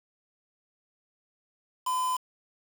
triangle tone with quantisation, 1016 Hz, B5, 49 cents sharp, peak -24 dBFS, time 1.86-2.17 s, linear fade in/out 10 ms, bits 6, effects none

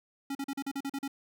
square tone bursts, 275.9 Hz, C#4, 8 cents flat, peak -33 dBFS, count 9, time 0.3-1.079 s, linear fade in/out 5 ms, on 51 ms, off 40 ms, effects none

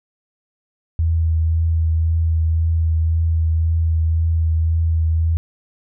sine tone with vibrato, 81.3 Hz, E2, 23 cents flat, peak -14 dBFS, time 0.99-5.37 s, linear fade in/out 0 ms, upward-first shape triangle, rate 1.9 Hz, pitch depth 19 cents each way, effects none

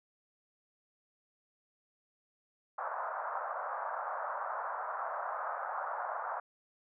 white band-pass noise, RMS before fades -38 dBFS, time 2.78-6.4 s, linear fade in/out 5 ms, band 580 to 1400 Hz, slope 48 dB/octave, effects none

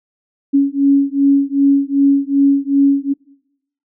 sine beating tone pair, 277.2 / 279.8 Hz, C#4 / C#4, 0 / +16 cents, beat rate 2.6 Hz, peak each -13 dBFS, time 0.53-3.14 s, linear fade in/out 20 ms, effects noise-tail reverb RT60 0.9 s tail -24 dB re dry

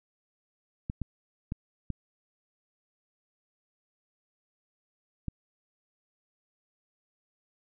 clicks, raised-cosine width 5 ms, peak -20 dBFS, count 5, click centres 0.899 / 1.017 / 1.521 / 1.903 / 5.283 s, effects none

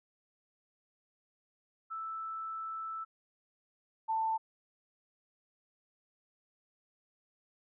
sine tone pair in turn, 1318.5 / 888.4 Hz, E6 / A5, 0 / +16 cents, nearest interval perfect fifth, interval 684 cents, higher first, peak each -37 / -29 dBFS, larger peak second, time 1.9-3.05 / 4.08-4.38 s, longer first, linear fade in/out 20 ms, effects none

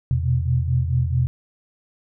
sine tone cluster, 83.2 / 123.4 / 128 Hz, E2 / B2 / C3, +17 / -1 / -38 cents, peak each -22 dBFS, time 0.11-1.27 s, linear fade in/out 0 ms, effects none

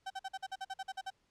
35% pulse tone bursts, 769 Hz, G5, 33 cents flat, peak -36 dBFS, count 12, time 0.06-1.104 s, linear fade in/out 10 ms, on 43 ms, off 48 ms, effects pink hiss -75 dBFS RMS until 1.3 s + low-pass 7000 Hz 12 dB/octave

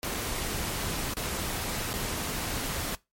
pink noise with dropouts, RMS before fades -32 dBFS, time 0.03-2.95 s, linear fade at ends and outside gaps 0 ms, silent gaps 0.142-0.145 / 1.137-1.169 / 1.931-1.939 s, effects noise-tail reverb RT60 0.2 s tail -20 dB re dry + MP3 64 kbps

